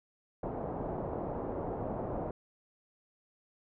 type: low-pass noise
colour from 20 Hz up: white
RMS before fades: -37 dBFS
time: 0.43-2.31 s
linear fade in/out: 2 ms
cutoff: 760 Hz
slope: 24 dB/octave
effects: none